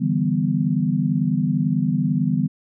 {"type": "chord", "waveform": "sine", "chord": "E minor seventh", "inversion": "third", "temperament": "equal", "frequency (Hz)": [146.83, 164.81, 196, 246.9], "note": ["D3", "E3", "G3", "B3"], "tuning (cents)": [0, 0, 0, 0], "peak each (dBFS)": -23, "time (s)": [0, 2.48], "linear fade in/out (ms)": 20, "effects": []}